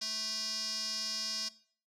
square tone with band-pass filter, 218.9 Hz, A3, 9 cents flat, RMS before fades -37 dBFS, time 0.01-1.49 s, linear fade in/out 10 ms, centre 5100 Hz, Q 6.2, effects noise-tail reverb RT60 0.5 s tail -18 dB re dry

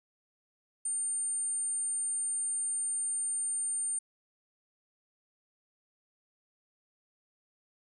sine tone, 9000 Hz, C#9, 25 cents sharp, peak -30 dBFS, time 0.85-3.99 s, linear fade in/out 5 ms, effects none

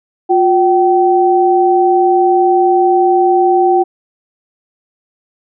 sine tone pair together, 356.7 / 768 Hz, F4 / G5, +37 / -36 cents, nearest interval octave + minor second, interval 1327 cents, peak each -10 dBFS, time 0.29-3.84 s, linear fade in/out 20 ms, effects none

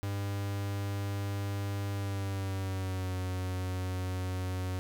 45% pulse tone with pitch glide, 100 to 92.23 Hz, G2 to F#2, +35 to -5 cents, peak -32 dBFS, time 0.03-4.79 s, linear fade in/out 0 ms, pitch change -140 cents, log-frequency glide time 1.93-3.17 s, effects none

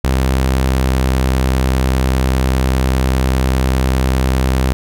sawtooth tone with pitch glide, 65.41 to 65 Hz, C2 to C2, 0 to -11 cents, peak -8 dBFS, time 0.04-4.73 s, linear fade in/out 0 ms, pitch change -11 cents, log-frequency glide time 0.72-0.86 s, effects none

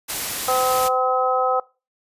white noise, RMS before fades -26 dBFS, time 0.08-0.89 s, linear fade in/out 20 ms
harmonic tone, 256.2 Hz, C4, 36 cents flat, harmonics 2 / 3 / 4 / 5, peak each -22 / -21 / -30 / -22 dBFS, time 0.48-1.6 s, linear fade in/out 5 ms
effects noise-tail reverb RT60 0.3 s tail -22 dB re dry + resampled to 32000 Hz

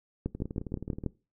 two click trains, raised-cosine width 3 ms, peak -24 / -17 dBFS, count 14 / 6, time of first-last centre 0.35-1.038 / 0.26-1.063 s, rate 18.9 / 6.23 Hz, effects noise-tail reverb RT60 0.3 s tail -21 dB re dry

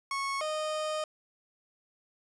30% pulse tone pair in turn, 1100 / 617.4 Hz, C#6 / D#5, -14 / -14 cents, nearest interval minor seventh, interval 1000 cents, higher first, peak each -28 dBFS, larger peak neither, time 0.11-0.41 / 0.41-1.04 s, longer second, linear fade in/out 2 ms, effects resampled to 22050 Hz

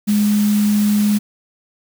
sine tone in noise, 208.3 Hz, G#3, 5 cents sharp, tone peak -12 dBFS, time 0.07-1.19 s, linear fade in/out 20 ms, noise white, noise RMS -29 dBFS, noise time 0.07-1.19 s, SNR +14 dB, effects none

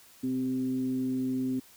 sine tone with frequency modulation, 259.1 Hz, C4, 17 cents flat, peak -27 dBFS, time 0.23-1.6 s, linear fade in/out 10 ms, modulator 132 Hz, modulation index 0.38, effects white hiss -56 dBFS RMS until 1.76 s

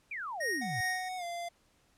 sine exponential sweep, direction down, 2489 to 101 Hz, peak -36 dBFS, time 0.11-0.81 s, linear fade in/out 5 ms
square tone with tremolo, 1864.7 Hz, A#6, in tune, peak -31 dBFS, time 0.4-1.09 s, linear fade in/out 10 ms, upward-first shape sine, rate 2.7 Hz, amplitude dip 75%
square tone with pitch glide, 740 to 690.4 Hz, F#5 to F5, 0 to -20 cents, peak -37 dBFS, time 0.61-1.49 s, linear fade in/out 10 ms, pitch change -120 cents, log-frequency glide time 1.17-1.24 s
effects pink hiss -69 dBFS RMS until 1.97 s + low-pass 11000 Hz 12 dB/octave

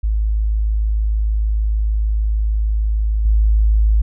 sine tone with level steps, 53.3 Hz, G#1, 46 cents sharp, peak -14 / -10 dBFS, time 0.03-4.02 s, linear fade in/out 10 ms, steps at 3.25 s, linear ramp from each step 5 ms, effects none

